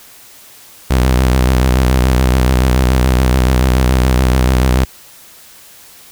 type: tone with vibrato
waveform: sawtooth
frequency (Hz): 63.6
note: C2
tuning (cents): -48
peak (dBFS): -5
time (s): 0.9-4.85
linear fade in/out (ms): 10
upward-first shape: square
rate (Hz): 7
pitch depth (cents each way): 57
effects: white hiss -40 dBFS RMS until 6.11 s